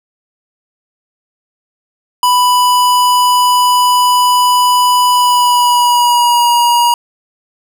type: tone with pitch glide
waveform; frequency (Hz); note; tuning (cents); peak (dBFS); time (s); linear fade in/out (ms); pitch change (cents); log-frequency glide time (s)
square; 990 to 954.6; B5 to A#5; +4 to +41; -8; 2.23-6.94; 2; -63; 5.1-6.49
effects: none